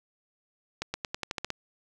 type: accelerating click train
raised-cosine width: 0.2 ms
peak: -14 dBFS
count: 9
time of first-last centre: 0.82-1.503 s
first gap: 120 ms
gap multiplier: 0.9
effects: none